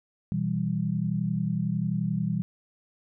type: chord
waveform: sine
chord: E minor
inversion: second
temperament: equal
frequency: 123.47 / 164.81 / 196 Hz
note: B2 / E3 / G3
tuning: 0 / 0 / 0 cents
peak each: -31 / -28 / -29 dBFS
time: 0.32-2.42 s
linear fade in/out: 0 ms
effects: none